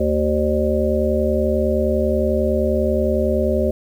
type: harmonic tone with a mistuned harmonic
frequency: 75.9 Hz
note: D#2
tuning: 42 cents flat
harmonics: 1 / 3 / 5 / 7 / 8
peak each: -22 / -22 / -22 / -22 / -22 dBFS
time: 0-3.71 s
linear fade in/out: 5 ms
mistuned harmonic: 8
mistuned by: -15 cents
effects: 8-bit